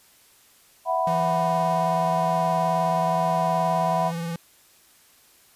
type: chord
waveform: sine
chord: E suspended second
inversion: none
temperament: just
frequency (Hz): 659.3 / 741.7 / 988.9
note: E5 / F#5 / B5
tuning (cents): 0 / +4 / +2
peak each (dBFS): -25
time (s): 0.85-4.12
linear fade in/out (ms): 50
type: tone with vibrato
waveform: square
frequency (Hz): 167.9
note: E3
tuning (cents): +32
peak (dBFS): -28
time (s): 1.07-4.36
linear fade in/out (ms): 2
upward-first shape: sine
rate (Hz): 19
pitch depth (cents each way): 32
effects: white hiss -56 dBFS RMS until 5.55 s + resampled to 32000 Hz